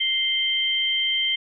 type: tone pair together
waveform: sine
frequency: 2093 / 3136 Hz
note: C7 / G7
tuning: 0 / 0 cents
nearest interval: perfect fifth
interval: 700 cents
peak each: -26 / -21 dBFS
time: 0-1.36 s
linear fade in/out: 10 ms
effects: none